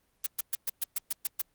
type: noise bursts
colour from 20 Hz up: blue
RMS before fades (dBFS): -29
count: 9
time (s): 0.24-1.416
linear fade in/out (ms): 5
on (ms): 24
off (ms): 120
effects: pink hiss -72 dBFS RMS until 1.54 s + Opus 32 kbps